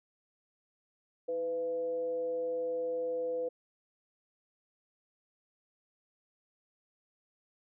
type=tone with frequency modulation; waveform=sine; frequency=500 Hz; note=B4; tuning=21 cents sharp; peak=-31 dBFS; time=1.28-3.49 s; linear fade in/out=10 ms; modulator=178 Hz; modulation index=0.33; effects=none